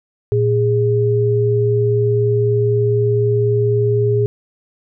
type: tone pair together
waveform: sine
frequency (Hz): 115.5 / 411.6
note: A#2 / G#4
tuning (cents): -16 / -16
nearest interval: octave + minor seventh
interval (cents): 2200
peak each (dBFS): -15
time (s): 0.32-4.26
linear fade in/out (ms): 0
effects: none